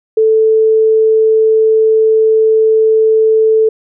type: tone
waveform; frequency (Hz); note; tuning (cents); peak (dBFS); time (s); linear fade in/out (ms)
sine; 440; A4; 0; -6; 0.17-3.69; 5
effects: none